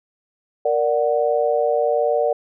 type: chord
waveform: sine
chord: Bb augmented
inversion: none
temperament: equal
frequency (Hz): 466.2 / 587.3 / 740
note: Bb4 / D5 / F#5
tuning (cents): 0 / 0 / 0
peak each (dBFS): -20 / -19 / -23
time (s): 0.65-2.33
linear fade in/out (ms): 5
effects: none